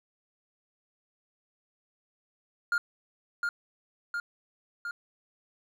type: tone with echo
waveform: triangle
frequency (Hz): 1411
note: F6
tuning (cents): +17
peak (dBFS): -22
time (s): 2.72-2.78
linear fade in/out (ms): 2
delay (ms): 710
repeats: 3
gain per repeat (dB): -3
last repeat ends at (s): 4.91
effects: none